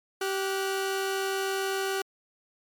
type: tone pair together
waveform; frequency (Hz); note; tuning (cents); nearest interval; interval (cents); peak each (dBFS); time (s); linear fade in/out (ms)
sawtooth; 387.5 / 1463; G4 / F#6; -20 / -20; octave + major seventh; 2300; -24 / -31; 0.21-2.02; 5
effects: MP3 96 kbps